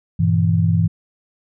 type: chord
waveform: sine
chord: E diminished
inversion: first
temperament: just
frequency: 98.89 / 118.67 / 164.81 Hz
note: G2 / Bb2 / E3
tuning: +16 / +31 / 0 cents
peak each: -17 / -21 / -16 dBFS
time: 0.19-0.88 s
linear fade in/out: 10 ms
effects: none